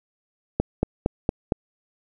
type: click train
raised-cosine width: 2 ms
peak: -6 dBFS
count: 5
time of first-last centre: 0.6-1.522 s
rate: 4.34 Hz
effects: none